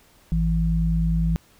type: tone pair together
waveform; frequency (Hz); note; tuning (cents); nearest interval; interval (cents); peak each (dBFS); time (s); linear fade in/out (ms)
sine; 55 / 164.81; A1 / E3; 0 / 0; octave + perfect fifth; 1900; -21; 0.32-1.36; 0
effects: pink hiss -56 dBFS RMS until 1.59 s